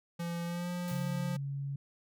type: tone with pitch glide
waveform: square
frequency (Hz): 170.8 to 176.72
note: F3 to F3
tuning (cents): -38 to +21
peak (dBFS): -35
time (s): 0.19-1.37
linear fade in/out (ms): 10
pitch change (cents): +59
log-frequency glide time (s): 0.45-0.69
type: noise with exponential decay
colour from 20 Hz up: white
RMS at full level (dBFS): -47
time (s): 0.88-1.39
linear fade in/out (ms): 0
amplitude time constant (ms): 110
type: tone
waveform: sine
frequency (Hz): 139.3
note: C#3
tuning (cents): +9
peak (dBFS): -34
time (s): 0.91-1.76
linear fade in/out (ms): 5
effects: none